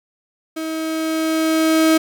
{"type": "tone with level ramp", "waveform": "35% pulse", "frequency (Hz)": 319.2, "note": "D#4", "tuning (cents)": 44, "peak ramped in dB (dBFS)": [-22, -9], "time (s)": [0.56, 1.98], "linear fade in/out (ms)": 10, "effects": []}